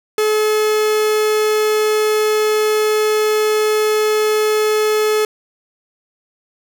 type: tone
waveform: 45% pulse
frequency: 428.6 Hz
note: A4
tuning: 45 cents flat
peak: -13 dBFS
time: 0.18-5.25 s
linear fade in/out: 2 ms
effects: none